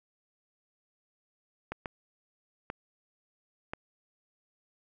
clicks, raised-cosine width 0.5 ms, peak -20 dBFS, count 4, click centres 1.72 / 1.858 / 2.701 / 3.735 s, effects none

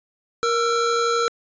square tone pair together, 469 / 1335 Hz, A#4 / E6, +11 / +22 cents, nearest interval octave + tritone, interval 1811 cents, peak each -22 dBFS, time 0.43-1.28 s, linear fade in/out 0 ms, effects resampled to 16000 Hz

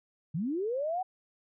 sine linear sweep, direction up, 139.6 to 765 Hz, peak -29 dBFS, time 0.34-1.03 s, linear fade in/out 10 ms, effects none

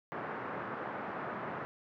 white band-pass noise, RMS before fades -40 dBFS, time 0.12-1.65 s, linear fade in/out 0 ms, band 120 to 1500 Hz, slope 24 dB/octave, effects none

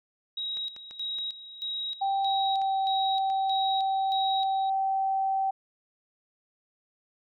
sine tone with tremolo, 3817 Hz, A#7, 40 cents sharp, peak -30 dBFS, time 0.37-4.7 s, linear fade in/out 5 ms, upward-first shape square, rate 1.6 Hz, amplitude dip 75%
clicks, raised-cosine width 0.2 ms, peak -30 dBFS, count 6, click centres 0.571 / 0.764 / 0.91 / 1.186 / 2.617 / 3.301 s
sine tone with pitch glide, 784 to 773.2 Hz, G5 to G5, 0 to -24 cents, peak -24 dBFS, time 2.01-5.51 s, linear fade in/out 10 ms, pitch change -24 cents, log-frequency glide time 2.19-2.79 s
effects none

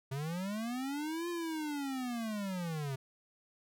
square linear two-way sweep, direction up then down, 130 to 349.9 to 130 Hz, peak -36 dBFS, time 0.11-2.96 s, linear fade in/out 10 ms, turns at 1.29 s, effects none

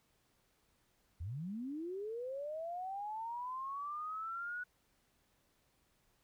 sine linear sweep, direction up, 73.42 to 1480 Hz, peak -39 dBFS, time 1.2-4.64 s, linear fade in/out 10 ms, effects pink hiss -75 dBFS RMS until 6.23 s

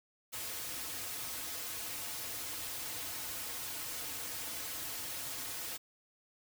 white noise with comb filter, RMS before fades -41 dBFS, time 0.32-5.78 s, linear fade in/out 20 ms, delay 5.1 ms, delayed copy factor -0.8, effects none

